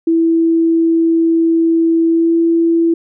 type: tone with pitch glide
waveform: sine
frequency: 329.6 to 333.2 Hz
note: E4 to E4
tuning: 0 to +19 cents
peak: -9 dBFS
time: 0.07-2.94 s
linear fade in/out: 5 ms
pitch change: +19 cents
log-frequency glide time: 2.07-2.35 s
effects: none